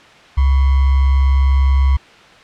sine tone with sample-and-hold, 67.7 Hz, C#2, 40 cents flat, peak -9 dBFS, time 0.37-1.97 s, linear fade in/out 10 ms, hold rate 1050 Hz, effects white hiss -42 dBFS RMS until 2.43 s + low-pass 3000 Hz 12 dB/octave

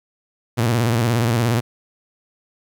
sawtooth tone with vibrato, 116.54 Hz, A#2, in tune, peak -12 dBFS, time 0.57-1.61 s, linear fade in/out 20 ms, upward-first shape square, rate 17 Hz, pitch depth 86 cents each way, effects 9-bit

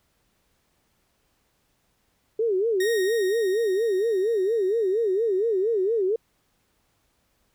sine tone with vibrato, 415.3 Hz, G#4, in tune, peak -20 dBFS, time 2.39-6.16 s, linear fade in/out 5 ms, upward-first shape sine, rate 4.3 Hz, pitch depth 210 cents each way
sawtooth tone with exponential decay, 1864.7 Hz, A#6, in tune, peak -24 dBFS, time 2.8-6.02 s, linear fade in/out 5 ms, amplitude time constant 700 ms
effects pink hiss -69 dBFS RMS until 7.54 s

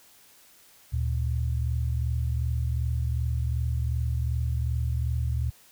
sine tone pair together, 74 / 116.66 Hz, D2 / A#2, +14 / +2 cents, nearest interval minor sixth, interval 788 cents, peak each -26 / -28 dBFS, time 0.92-5.51 s, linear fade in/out 20 ms, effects white hiss -56 dBFS RMS until 5.71 s

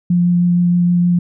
sine tone with vibrato, 175.5 Hz, F3, 9 cents sharp, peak -10 dBFS, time 0.1-1.19 s, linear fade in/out 5 ms, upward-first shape sine, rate 6.4 Hz, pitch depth 9 cents each way, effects none

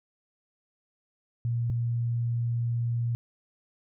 sine tone pair in turn, 118.1 / 118.1 Hz, A#2 / A#2, +23 / +23 cents, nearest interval unison, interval 0 cents, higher neither, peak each -25 dBFS, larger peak neither, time 1.45-1.7 / 1.7-3.15 s, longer second, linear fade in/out 0 ms, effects none

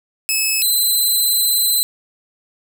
10% pulse tone pair in turn, 2591 / 4044 Hz, E7 / B7, -30 / +40 cents, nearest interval minor sixth, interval 770 cents, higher second, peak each -7 dBFS, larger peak neither, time 0.29-0.62 / 0.62-1.83 s, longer second, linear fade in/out 0 ms, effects none

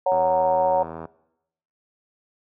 harmonic tone, 185 Hz, F#3, in tune, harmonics 3 / 4 / 5, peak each -20 / -22 / -24 dBFS, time 0.06-0.83 s, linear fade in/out 5 ms
click train, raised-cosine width 1 ms, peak -20 dBFS, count 77, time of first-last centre 0.12-1.054 s, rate 81.4 Hz
effects noise-tail reverb RT60 0.8 s tail -20 dB re dry + high-pass 100 Hz 12 dB/octave

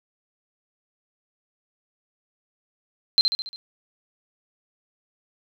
sine tone with echo, 4120 Hz, C8, 28 cents flat, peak -12 dBFS, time 3.18-3.21 s, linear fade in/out 0 ms, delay 70 ms, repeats 5, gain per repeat -5 dB, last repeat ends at 3.56 s, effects none

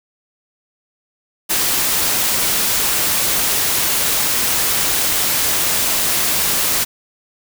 white noise, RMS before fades -17 dBFS, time 1.49-6.85 s, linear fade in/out 20 ms, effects none

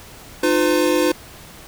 square tone cluster, 305 / 353.6 / 508 Hz, D#4 / F4 / B4, -34 / +22 / +49 cents, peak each -20 dBFS, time 0.43-1.12 s, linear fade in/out 5 ms, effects pink hiss -41 dBFS RMS until 1.67 s

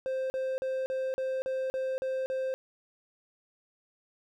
triangle tone bursts, 524 Hz, C5, 2 cents sharp, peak -27 dBFS, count 9, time 0.06-2.54 s, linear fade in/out 0 ms, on 240 ms, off 40 ms, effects none

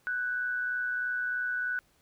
sine tone pair together, 1486 / 1609.1 Hz, F#6 / G6, +7 / +45 cents, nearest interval minor second, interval 138 cents, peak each -29 / -40 dBFS, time 0.07-1.79 s, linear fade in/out 0 ms, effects pink hiss -67 dBFS RMS until 2.01 s

